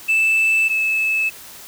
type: tone pair in turn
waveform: sine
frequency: 2637 / 2608 Hz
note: E7 / E7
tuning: 0 / -19 cents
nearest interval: unison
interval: 19 cents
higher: first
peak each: -11 / -15 dBFS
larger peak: first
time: 0.08-0.69 / 0.69-1.3 s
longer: neither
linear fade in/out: 20 ms
effects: tanh soft clip ceiling -12 dBFS + white hiss -39 dBFS RMS until 1.67 s